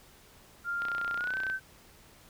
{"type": "tone with pitch glide", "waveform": "sine", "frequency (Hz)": [1396.9, 1541], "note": ["F6", "G6"], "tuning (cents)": [0, -30], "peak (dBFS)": -30, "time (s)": [0.64, 1.6], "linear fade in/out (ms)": 50, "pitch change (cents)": 170, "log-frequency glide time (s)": [1.17, 1.36]}
{"type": "click train", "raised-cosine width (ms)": 0.3, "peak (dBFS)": -24, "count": 22, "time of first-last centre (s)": [0.82, 1.5], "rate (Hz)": 30.9}
{"effects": ["pink hiss -57 dBFS RMS until 2.29 s"]}